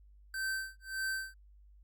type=tone with tremolo; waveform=square; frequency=1550 Hz; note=G6; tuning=20 cents flat; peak=-33 dBFS; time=0.34-1.34 s; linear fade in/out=2 ms; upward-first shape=sine; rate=1.7 Hz; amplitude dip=100%; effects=added 50 Hz sine -56 dBFS peak until 1.83 s + Opus 48 kbps